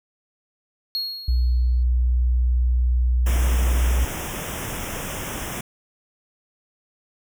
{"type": "tone with exponential decay", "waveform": "triangle", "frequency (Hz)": 4300, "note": "C8", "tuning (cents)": 47, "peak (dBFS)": -20, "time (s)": [0.95, 1.83], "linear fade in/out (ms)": 0, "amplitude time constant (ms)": 190}
{"type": "tone", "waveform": "sine", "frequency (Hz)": 61.4, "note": "B1", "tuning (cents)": -9, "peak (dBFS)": -16, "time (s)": [1.28, 4.05], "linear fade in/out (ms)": 5}
{"type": "band-stop noise", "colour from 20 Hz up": "pink", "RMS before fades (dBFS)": -30, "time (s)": [3.26, 5.61], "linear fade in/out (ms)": 5, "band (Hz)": [3500, 5300], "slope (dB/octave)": 96}
{"effects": []}